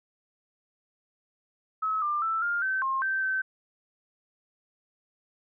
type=tone with pitch steps; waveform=sine; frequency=1288 / 1193 / 1325 / 1406 / 1540 / 1066 / 1556 / 1540 Hz; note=E6 / D6 / E6 / F6 / G6 / C6 / G6 / G6; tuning=-41 / +27 / +9 / +11 / -31 / +32 / -13 / -31 cents; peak=-25 dBFS; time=1.82-3.42 s; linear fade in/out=10 ms; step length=200 ms; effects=none